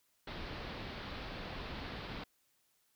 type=low-pass noise; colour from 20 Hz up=pink; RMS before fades=-44 dBFS; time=0.27-2.24 s; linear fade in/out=5 ms; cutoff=4600 Hz; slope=48 dB/octave; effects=white hiss -75 dBFS RMS until 2.95 s